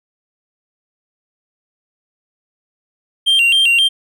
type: tone with vibrato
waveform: triangle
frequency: 2960 Hz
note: F#7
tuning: in tune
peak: -8 dBFS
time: 3.26-3.89 s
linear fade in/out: 20 ms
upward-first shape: square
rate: 3.8 Hz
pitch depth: 120 cents each way
effects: none